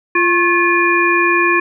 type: harmonic tone with a mistuned harmonic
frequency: 346.2 Hz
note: F4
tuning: 15 cents flat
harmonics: 1 / 3 / 5 / 7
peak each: -16 / -16 / -16 / -16 dBFS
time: 0.15-1.6 s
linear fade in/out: 5 ms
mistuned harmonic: 3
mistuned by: +74 cents
effects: none